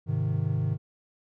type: chord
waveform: triangle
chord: Ab major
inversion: none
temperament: equal with one note detuned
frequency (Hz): 103.83 / 130.81 / 155.11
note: Ab2 / C3 / Eb3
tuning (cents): 0 / 0 / -5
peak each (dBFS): -27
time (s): 0.06-0.78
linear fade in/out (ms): 50
effects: none